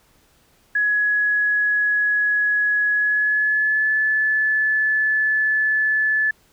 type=tone with pitch glide; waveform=sine; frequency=1681 to 1732.3 Hz; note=G#6 to A6; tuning=+20 to -27 cents; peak=-16 dBFS; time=0.75-6.31 s; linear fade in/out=5 ms; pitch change=+53 cents; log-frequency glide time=2.92-3.91 s; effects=pink hiss -58 dBFS RMS until 6.52 s